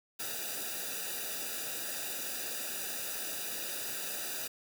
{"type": "noise with comb filter", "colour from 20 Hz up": "white", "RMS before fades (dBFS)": -38, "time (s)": [0.19, 4.48], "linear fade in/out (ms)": 10, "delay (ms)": 0.93, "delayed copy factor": -1, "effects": []}